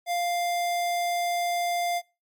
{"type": "tone", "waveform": "square", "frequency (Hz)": 698.5, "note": "F5", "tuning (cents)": 0, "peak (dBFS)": -25, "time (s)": [0.06, 2.02], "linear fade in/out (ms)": 50, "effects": ["noise-tail reverb RT60 0.3 s tail -24 dB re dry", "MP3 96 kbps"]}